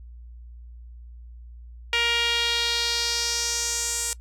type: tone with band-pass filter sweep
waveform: sawtooth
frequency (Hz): 470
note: A#4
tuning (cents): +14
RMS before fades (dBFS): -25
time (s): 1.93-4.13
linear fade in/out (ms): 0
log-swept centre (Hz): 2700 to 8100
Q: 2.6
effects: noise-tail reverb RT60 0.1 s tail -21 dB re dry + added 59 Hz sine -40 dBFS peak until 4.2 s